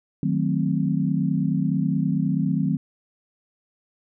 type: chord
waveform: sine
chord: D# diminished seventh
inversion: none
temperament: equal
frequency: 155.56 / 185 / 220 / 261.6 Hz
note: D#3 / F#3 / A3 / C4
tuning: 0 / 0 / 0 / 0 cents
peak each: -24 / -24 / -28 / -26 dBFS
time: 0.23-2.77 s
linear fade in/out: 2 ms
effects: none